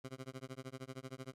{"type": "tone with tremolo", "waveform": "15% pulse", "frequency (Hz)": 131.3, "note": "C3", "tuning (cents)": 6, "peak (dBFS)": -36, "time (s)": [0.04, 1.34], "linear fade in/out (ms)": 5, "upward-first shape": "sine", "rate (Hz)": 13, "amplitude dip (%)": 100, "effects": ["low-pass 11000 Hz 12 dB/octave"]}